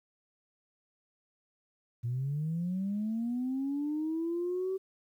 sine linear sweep, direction up, 115 to 384.8 Hz, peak -29 dBFS, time 2.03-4.78 s, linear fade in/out 20 ms, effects tanh soft clip ceiling -26 dBFS + 11-bit

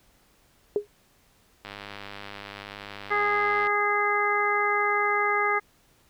sine tone with exponential decay, 413.5 Hz, G#4, 8 cents flat, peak -17 dBFS, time 0.76-0.87 s, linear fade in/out 1 ms, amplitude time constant 22 ms
click train, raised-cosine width 0.3 ms, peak -22 dBFS, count 205, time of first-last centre 1.65-3.67 s, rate 101 Hz
harmonic tone, 412.3 Hz, G#4, 13 cents flat, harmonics 1 / 2 / 3 / 4 / 5, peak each -29 / -29 / -26 / -30 / -27 dBFS, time 3.1-5.6 s, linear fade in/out 20 ms
effects pink hiss -62 dBFS RMS until 6.09 s

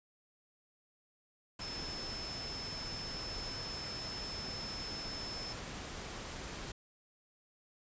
sine tone in noise, 5260 Hz, E8, 5 cents flat, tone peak -42 dBFS, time 1.61-5.53 s, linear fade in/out 5 ms, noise pink, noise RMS -44 dBFS, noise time 1.59-6.72 s, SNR -1 dB, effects resampled to 16000 Hz

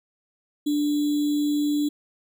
sine tone with sample-and-hold, 294.2 Hz, D4, 3 cents sharp, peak -20 dBFS, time 0.66-1.89 s, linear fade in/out 10 ms, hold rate 3675 Hz, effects none

